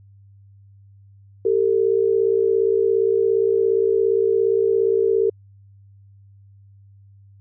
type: tone pair together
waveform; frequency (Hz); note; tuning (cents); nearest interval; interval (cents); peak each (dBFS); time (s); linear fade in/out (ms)
sine; 392.3 / 449.6; G4 / A4; +1 / +37; major second; 236; -18; 1.45-5.3; 5
effects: added 99 Hz sine -46 dBFS peak until 7.4 s